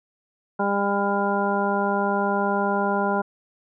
harmonic tone, 200.6 Hz, G3, 40 cents sharp, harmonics 1 / 2 / 3 / 4 / 5 / 7, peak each -26 / -27 / -28 / -26 / -28 / -29 dBFS, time 0.59-3.22 s, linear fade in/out 10 ms, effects none

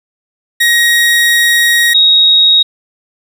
30% pulse / sine tone pair in turn, 1887 / 3774 Hz, A#6 / A#7, +21 / +21 cents, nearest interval octave, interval 1200 cents, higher second, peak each -4 dBFS, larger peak neither, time 0.6-1.94 / 1.94-2.63 s, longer first, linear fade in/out 10 ms, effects 7-bit

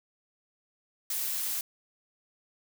blue noise, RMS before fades -32 dBFS, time 1.1-1.61 s, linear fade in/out 2 ms, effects none

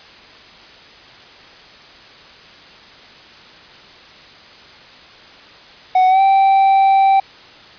triangle tone with pitch glide, 744 to 778.7 Hz, F#5 to G5, +9 to -12 cents, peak -7 dBFS, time 5.95-7.2 s, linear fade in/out 5 ms, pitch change +79 cents, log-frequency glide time 6.08-6.21 s, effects white hiss -41 dBFS RMS until 7.78 s + resampled to 11025 Hz

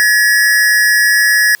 square tone pair together, 1697.3 / 1904 Hz, G#6 / A#6, +37 / +36 cents, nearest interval major second, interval 199 cents, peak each -10 / -14 dBFS, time 0-1.55 s, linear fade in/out 0 ms, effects white hiss -46 dBFS RMS until 1.6 s

